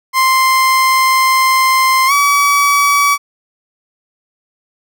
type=tone with pitch glide; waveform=30% pulse; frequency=1046.5 to 1141.2 Hz; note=C6 to C#6; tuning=0 to +50 cents; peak=-6 dBFS; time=0.13-3.18 s; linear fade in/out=50 ms; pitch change=+150 cents; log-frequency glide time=2.07-2.12 s; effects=none